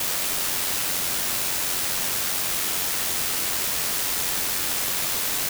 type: noise with amplitude modulation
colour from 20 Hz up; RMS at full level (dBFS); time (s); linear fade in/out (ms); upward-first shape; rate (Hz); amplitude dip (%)
white; -24; 0-5.49; 5; sine; 91.2; 30
effects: none